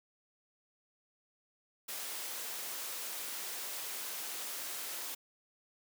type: high-pass noise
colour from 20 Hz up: white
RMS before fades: -41 dBFS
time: 1.88-5.15 s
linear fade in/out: 10 ms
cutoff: 330 Hz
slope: 12 dB/octave
effects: none